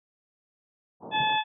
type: band-pass noise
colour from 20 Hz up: white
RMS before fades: -41 dBFS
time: 1-1.39 s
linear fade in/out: 50 ms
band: 110 to 940 Hz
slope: 48 dB/octave
type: harmonic tone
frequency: 863 Hz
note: A5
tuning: 34 cents flat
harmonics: 1 / 2 / 3 / 4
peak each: -24 / -32 / -32 / -30 dBFS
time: 1.11-1.44 s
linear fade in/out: 50 ms
type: tone with exponential decay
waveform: sine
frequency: 142 Hz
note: C#3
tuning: 42 cents sharp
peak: -31 dBFS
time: 1.2-1.28 s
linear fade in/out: 5 ms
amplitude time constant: 17 ms
effects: none